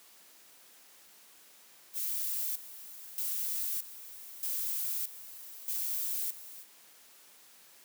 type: noise with tremolo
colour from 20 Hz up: violet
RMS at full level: -34 dBFS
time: 1.93-6.66 s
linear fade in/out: 50 ms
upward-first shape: square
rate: 0.8 Hz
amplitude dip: 80%
effects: white hiss -58 dBFS RMS until 7.84 s + high-pass 200 Hz 12 dB/octave